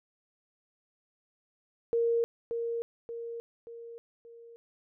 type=tone with echo; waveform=sine; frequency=465.5 Hz; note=A#4; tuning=2 cents flat; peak=-24 dBFS; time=1.93-2.24 s; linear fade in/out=0 ms; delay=580 ms; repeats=4; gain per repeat=-6 dB; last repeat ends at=4.56 s; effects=none